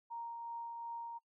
sine tone with tremolo, 932.3 Hz, A#5, in tune, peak -40 dBFS, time 0.1-1.19 s, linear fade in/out 20 ms, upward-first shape triangle, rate 2.7 Hz, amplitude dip 30%, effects noise-tail reverb RT60 0.1 s tail -24 dB re dry

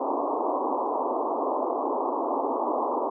white band-pass noise, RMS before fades -27 dBFS, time 0-3.1 s, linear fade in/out 10 ms, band 250 to 1100 Hz, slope 96 dB/octave, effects none

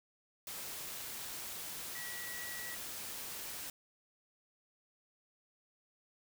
sine tone in noise, 1934 Hz, B6, 37 cents flat, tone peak -45 dBFS, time 1.95-2.75 s, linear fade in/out 2 ms, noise white, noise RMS -44 dBFS, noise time 0.47-3.7 s, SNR -4 dB, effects none

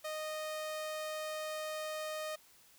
sawtooth tone, 619 Hz, D#5, 9 cents flat, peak -34 dBFS, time 0.04-2.36 s, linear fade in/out 10 ms, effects white hiss -63 dBFS RMS until 2.78 s

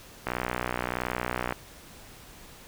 click train, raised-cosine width 0.5 ms, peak -13 dBFS, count 78, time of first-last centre 0.27-1.524 s, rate 61.4 Hz, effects pink hiss -49 dBFS RMS until 2.67 s

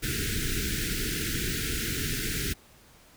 pink band-stop noise, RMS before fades -30 dBFS, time 0.02-2.54 s, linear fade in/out 20 ms, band 450 to 1400 Hz, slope 96 dB/octave, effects pink hiss -56 dBFS RMS until 3.16 s

